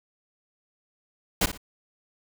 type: noise with echo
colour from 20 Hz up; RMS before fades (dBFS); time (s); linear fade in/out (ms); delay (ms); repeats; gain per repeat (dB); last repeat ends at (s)
pink; -22; 1.41-1.46; 5; 58; 2; -11; 1.576
effects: none